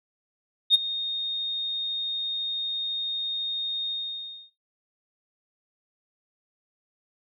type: tone with ADSR envelope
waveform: sine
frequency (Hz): 3694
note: A#7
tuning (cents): -16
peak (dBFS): -10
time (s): 0.7-4.51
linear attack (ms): 45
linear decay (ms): 18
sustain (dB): -16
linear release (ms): 620
effects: noise-tail reverb RT60 0.2 s tail -18 dB re dry + tanh soft clip ceiling -10 dBFS